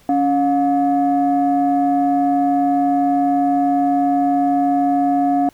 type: tone pair together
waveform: sine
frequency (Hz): 279.8 / 713.7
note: C#4 / F5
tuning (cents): +16 / +37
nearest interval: octave + major third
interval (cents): 1621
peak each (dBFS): -15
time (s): 0.09-5.49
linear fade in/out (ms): 2
effects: tanh soft clip ceiling -8 dBFS + pink hiss -52 dBFS RMS until 5.53 s